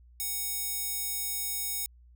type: tone with high-pass filter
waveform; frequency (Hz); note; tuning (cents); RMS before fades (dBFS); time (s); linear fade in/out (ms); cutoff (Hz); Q
square; 750; F#5; +23; -33; 0.2-1.86; 0; 8000; 0.57
effects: added 60 Hz sine -53 dBFS peak until 2.15 s